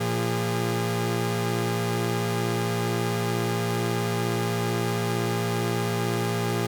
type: tone cluster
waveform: sawtooth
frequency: 115.6 / 172.3 / 406.8 Hz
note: A#2 / F3 / G#4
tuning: -14 / -23 / -36 cents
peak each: -23 / -26 / -25 dBFS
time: 0-6.67 s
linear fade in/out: 10 ms
effects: none